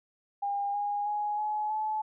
sine tone with pitch steps, 806 / 819.6 / 833.5 / 847.5 / 861.9 Hz, G5 / G#5 / G#5 / G#5 / A5, +48 / -23 / +6 / +35 / -36 cents, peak -28 dBFS, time 0.42-2.02 s, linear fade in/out 10 ms, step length 320 ms, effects none

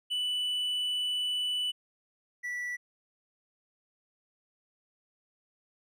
triangle tone pair in turn, 2975 / 1957.7 Hz, F#7 / B6, +9 / -16 cents, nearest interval perfect fifth, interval 725 cents, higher first, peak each -27 / -31 dBFS, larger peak first, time 0.1-1.72 / 2.43-2.77 s, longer first, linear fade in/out 20 ms, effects none

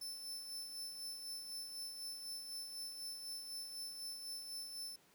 sawtooth tone with tremolo, 5290 Hz, E8, 5 cents sharp, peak -40 dBFS, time 0.01-4.96 s, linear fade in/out 5 ms, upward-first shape sine, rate 4 Hz, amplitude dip 45%, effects pink hiss -68 dBFS RMS until 5.14 s + high-pass 150 Hz 12 dB/octave

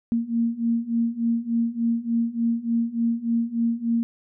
sine beating tone pair, 230.2 / 233.6 Hz, A#3 / A#3, -22 / +4 cents, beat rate 3.4 Hz, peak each -25 / -23 dBFS, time 0.12-4.03 s, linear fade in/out 0 ms, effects none

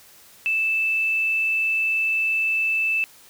sine tone with quantisation, 2637 Hz, E7, in tune, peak -19 dBFS, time 0.46-3.04 s, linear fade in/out 0 ms, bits 8, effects white hiss -50 dBFS RMS until 3.29 s

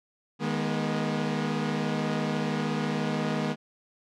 sawtooth chord, G# minor, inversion second, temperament equal with one note detuned, 155.56 / 207.7 / 241.6 Hz, D#3 / G#3 / B3, 0 / 0 / -38 cents, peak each -27 / -27 / -27 dBFS, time 0.39-3.56 s, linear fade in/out 50 ms, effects low-pass 5000 Hz 12 dB/octave

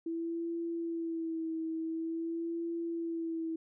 sine tone with vibrato, 329.6 Hz, E4, in tune, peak -33 dBFS, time 0.06-3.56 s, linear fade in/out 5 ms, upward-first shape sine, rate 0.47 Hz, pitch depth 36 cents each way, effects none

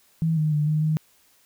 sine tone with pitch steps, 162.2 / 154.1 / 149.4 / 153.7 / 155.7 Hz, E3 / D#3 / D3 / D#3 / D#3, -28 / -16 / +30 / -21 / +2 cents, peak -19 dBFS, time 0.22-0.97 s, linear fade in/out 0 ms, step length 150 ms, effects white hiss -60 dBFS RMS until 1.45 s

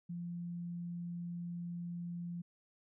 sine tone, 173 Hz, F3, 16 cents flat, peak -39 dBFS, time 0.09-2.42 s, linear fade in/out 10 ms, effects none

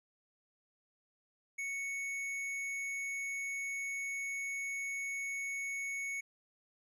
sine tone with hard clipping, 2217 Hz, C#7, in tune, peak -38 dBFS, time 1.58-6.21 s, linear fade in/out 10 ms, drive 9 dB, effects none

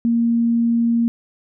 sine tone, 233.1 Hz, A#3, in tune, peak -14 dBFS, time 0.05-1.08 s, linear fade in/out 0 ms, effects none

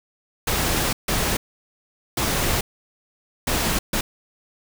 pink noise bursts at uneven times, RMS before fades -22 dBFS, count 5, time 0.47-0.93 / 1.08-1.37 / 2.17-2.61 / 3.47-3.79 / 3.93-4.01 s, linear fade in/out 5 ms, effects none

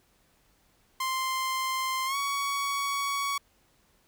sawtooth tone with pitch glide, 1046.5 to 1121.6 Hz, C6 to C#6, 0 to +20 cents, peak -24 dBFS, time 1-3.38 s, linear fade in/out 5 ms, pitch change +120 cents, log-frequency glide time 2.06-2.16 s, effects pink hiss -66 dBFS RMS until 4.07 s

